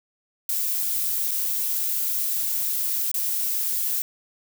violet noise with dropouts, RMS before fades -25 dBFS, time 0.49-4.02 s, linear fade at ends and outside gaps 1 ms, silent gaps 1.31-1.314 / 3.115-3.142 s, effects none

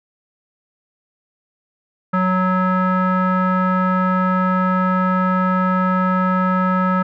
square tone with low-pass filter, 185 Hz, F#3, in tune, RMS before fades -17 dBFS, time 2.13-7.03 s, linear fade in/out 10 ms, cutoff 1400 Hz, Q 7.1, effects none

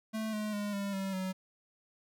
square tone with pitch steps, 219.2 / 212.5 / 205.9 / 199.62 / 193.49 / 187.55 Hz, A3 / G#3 / G#3 / G3 / G3 / F#3, -6 / +40 / -15 / +32 / -22 / +24 cents, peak -34 dBFS, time 0.13-1.33 s, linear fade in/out 20 ms, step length 200 ms, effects none

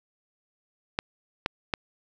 clicks, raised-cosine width 0.3 ms, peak -9 dBFS, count 3, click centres 0.989 / 1.461 / 1.738 s, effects none

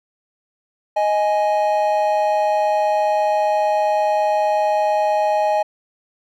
triangle tone pair together, 624 / 832.9 Hz, D#5 / G#5, +5 / +5 cents, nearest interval perfect fourth, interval 500 cents, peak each -16 dBFS, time 0.96-5.63 s, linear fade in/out 10 ms, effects none

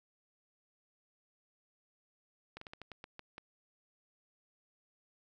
slowing click train, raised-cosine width 0.3 ms, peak -30 dBFS, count 9, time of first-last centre 2.57-3.381 s, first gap 44 ms, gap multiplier 1.23, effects none

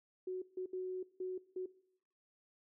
sine tone bursts at uneven times, 370 Hz, F#4, in tune, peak -37 dBFS, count 5, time 0.27-0.42 / 0.57-0.66 / 0.73-1.03 / 1.2-1.38 / 1.56-1.66 s, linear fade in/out 5 ms, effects noise-tail reverb RT60 0.7 s tail -20 dB re dry

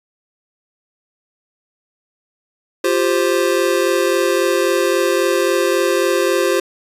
square chord, F suspended second, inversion none, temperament just, 349.2 / 392.9 / 523.8 Hz, F4 / G4 / C5, 0 / +4 / +2 cents, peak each -19 dBFS, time 2.84-6.6 s, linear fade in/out 5 ms, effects resampled to 32000 Hz

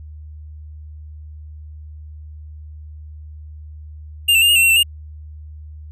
square tone with pitch steps, 2806 / 2675 / 2804 / 2852 / 2700 / 2731 / 2680 / 2831 Hz, F7 / E7 / F7 / F7 / E7 / F7 / E7 / F7, +8 / +25 / +6 / +36 / +41 / -39 / +28 / +23 cents, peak -11 dBFS, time 4.28-4.832 s, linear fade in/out 10 ms, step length 69 ms, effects added 76 Hz sine -33 dBFS peak until 5.91 s

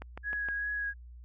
click train, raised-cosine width 0.5 ms, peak -26 dBFS, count 4, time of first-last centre 0.02-0.487 s, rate 6.43 Hz
sine tone with vibrato, 1661.2 Hz, G#6, in tune, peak -31 dBFS, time 0.23-0.94 s, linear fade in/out 50 ms, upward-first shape triangle, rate 2.6 Hz, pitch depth 19 cents each way
effects added 60 Hz sine -46 dBFS peak until 1.24 s

